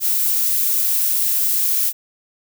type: noise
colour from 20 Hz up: violet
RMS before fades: -18 dBFS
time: 0-1.93 s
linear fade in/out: 50 ms
effects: none